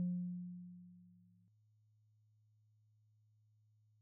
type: tone with exponential decay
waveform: sine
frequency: 178 Hz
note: F3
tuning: 33 cents sharp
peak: -32 dBFS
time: 0-1.48 s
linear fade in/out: 0 ms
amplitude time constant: 320 ms
effects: tanh soft clip ceiling -31 dBFS + added 107 Hz sine -70 dBFS peak until 4.01 s